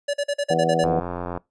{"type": "tone bursts", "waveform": "square", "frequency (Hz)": 574, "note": "D5", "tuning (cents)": -40, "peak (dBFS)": -21, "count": 8, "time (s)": [0.08, 0.845], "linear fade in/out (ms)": 10, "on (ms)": 58, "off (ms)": 43}
{"type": "harmonic tone", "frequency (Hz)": 82.2, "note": "E2", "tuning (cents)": -4, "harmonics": [2, 3, 4, 5, 6, 7, 8, 9], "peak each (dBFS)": [-26, -32, -30, -33, -23, -32, -31, -23], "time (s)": [0.5, 1], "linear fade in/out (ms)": 5}
{"type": "click train", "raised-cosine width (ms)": 1, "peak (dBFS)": -15, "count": 48, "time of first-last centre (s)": [0.84, 1.375], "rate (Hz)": 87.9}
{"effects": ["noise-tail reverb RT60 0.2 s tail -22 dB re dry", "resampled to 22050 Hz"]}